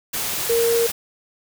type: tone in noise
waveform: sine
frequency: 464.7 Hz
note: A#4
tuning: 5 cents flat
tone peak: -16 dBFS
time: 0.49-0.87 s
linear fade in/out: 10 ms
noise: white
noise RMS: -25 dBFS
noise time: 0.13-0.92 s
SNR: +6 dB
effects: none